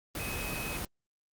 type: tone in noise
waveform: sine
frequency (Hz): 2538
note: D#7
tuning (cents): +34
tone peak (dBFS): -39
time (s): 0.19-0.77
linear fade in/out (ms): 2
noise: pink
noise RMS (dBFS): -36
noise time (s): 0.15-0.85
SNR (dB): -6
effects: Opus 32 kbps